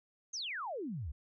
sine exponential sweep, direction down, 6645 to 61.1 Hz, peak -37 dBFS, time 0.33-1.12 s, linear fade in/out 10 ms, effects none

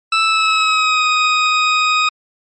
20% pulse tone with pitch glide, 1318.5 to 1249.5 Hz, E6 to D#6, 0 to +7 cents, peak -7 dBFS, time 0.12-2.09 s, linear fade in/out 5 ms, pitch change -93 cents, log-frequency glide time 0.24-1.05 s, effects MP3 32 kbps

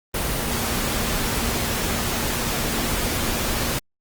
sine tone in noise, 233.1 Hz, A#3, in tune, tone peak -33 dBFS, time 0.4-3.72 s, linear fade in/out 5 ms, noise pink, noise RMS -24 dBFS, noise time 0.14-3.79 s, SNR -12 dB, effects Opus 24 kbps

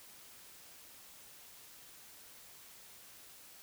silence, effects white hiss -56 dBFS RMS until 3.62 s

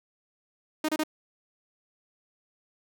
sawtooth tone bursts, 309.5 Hz, D#4, 9 cents flat, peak -21 dBFS, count 3, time 0.84-1.036 s, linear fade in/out 5 ms, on 46 ms, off 29 ms, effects none

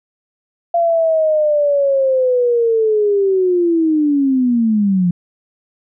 sine linear sweep, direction down, 688 to 171.8 Hz, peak -11 dBFS, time 0.74-5.11 s, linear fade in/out 5 ms, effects none

